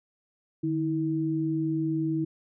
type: tone pair together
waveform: sine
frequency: 151.7 / 321.2 Hz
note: D#3 / E4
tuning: -44 / -45 cents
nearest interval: octave + minor second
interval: 1299 cents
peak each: -30 / -26 dBFS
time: 0.63-2.25 s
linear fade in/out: 10 ms
effects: none